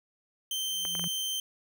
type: tone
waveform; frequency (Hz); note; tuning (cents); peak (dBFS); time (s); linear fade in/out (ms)
sawtooth; 3117; G7; -11; -27; 0.51-1.4; 2
type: tone with exponential growth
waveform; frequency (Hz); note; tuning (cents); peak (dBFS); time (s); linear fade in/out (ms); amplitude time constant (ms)
sine; 171.3; F3; -33; -33; 0.62-1.08; 5; 100
type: clicks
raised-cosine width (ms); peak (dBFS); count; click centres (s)
0.5; -24; 4; 0.852 / 0.952 / 0.995 / 1.041
effects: none